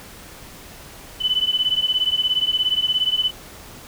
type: beating tone pair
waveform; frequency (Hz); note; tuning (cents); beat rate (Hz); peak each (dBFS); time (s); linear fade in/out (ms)
sine; 3000 / 3017; F#7 / F#7; +23 / +33; 17; -20 / -21; 1.2-3.31; 20
effects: pink hiss -41 dBFS RMS until 3.87 s